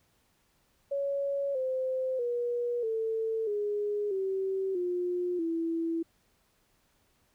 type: tone with pitch steps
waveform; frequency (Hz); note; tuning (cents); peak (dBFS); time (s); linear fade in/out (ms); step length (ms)
sine; 559 / 518.6 / 481 / 446.2 / 414 / 384 / 356.2 / 330.5; C#5 / C5 / B4 / A4 / G#4 / G4 / F4 / E4; +14 / -15 / -46 / +24 / -5 / -36 / +34 / +5; -28; 0.91-6.03; 10; 640
effects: pink hiss -70 dBFS RMS until 7.34 s